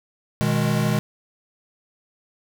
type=chord; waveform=square; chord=G# minor; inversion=first; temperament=equal with one note detuned; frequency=122.41 / 155.56 / 207.7 Hz; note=B2 / D#3 / G#3; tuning=-15 / 0 / 0 cents; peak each=-24 dBFS; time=0.41-0.99 s; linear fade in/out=0 ms; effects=none